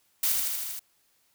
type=noise with echo; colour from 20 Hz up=blue; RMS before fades=-25 dBFS; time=0.23-0.32 s; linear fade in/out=5 ms; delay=79 ms; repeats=6; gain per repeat=-2 dB; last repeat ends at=0.794 s; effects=white hiss -68 dBFS RMS until 1.34 s